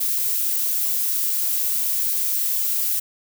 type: noise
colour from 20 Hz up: violet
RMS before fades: -22 dBFS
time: 0-3 s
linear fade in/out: 10 ms
effects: none